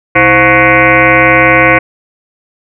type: tone with frequency modulation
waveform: sine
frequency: 1300 Hz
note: E6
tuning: 24 cents flat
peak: -3 dBFS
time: 0.15-1.79 s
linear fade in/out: 10 ms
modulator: 195 Hz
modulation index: 5.4
effects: none